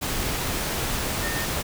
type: tone in noise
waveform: sine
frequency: 1825 Hz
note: A#6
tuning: 37 cents flat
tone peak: -31 dBFS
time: 1.22-1.46 s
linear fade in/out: 20 ms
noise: pink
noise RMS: -27 dBFS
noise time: 0.01-1.63 s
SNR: -7 dB
effects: none